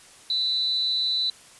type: tone with amplitude modulation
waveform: sine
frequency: 3980 Hz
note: B7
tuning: 13 cents sharp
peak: -19 dBFS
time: 0.3-1.3 s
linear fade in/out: 2 ms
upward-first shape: sine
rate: 254 Hz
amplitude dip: 60%
effects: white hiss -50 dBFS RMS until 1.59 s + resampled to 24000 Hz